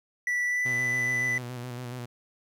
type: tone with pitch glide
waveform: triangle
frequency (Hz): 1962 to 1992.8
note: B6 to B6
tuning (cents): -12 to +15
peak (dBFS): -23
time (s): 0.27-1.38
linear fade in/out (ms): 2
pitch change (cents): +27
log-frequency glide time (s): 0.46-0.67
type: tone with vibrato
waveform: sawtooth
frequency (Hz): 123.47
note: B2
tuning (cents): 0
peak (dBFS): -31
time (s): 0.65-2.06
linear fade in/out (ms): 10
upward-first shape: square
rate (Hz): 7.1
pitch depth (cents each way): 38
effects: none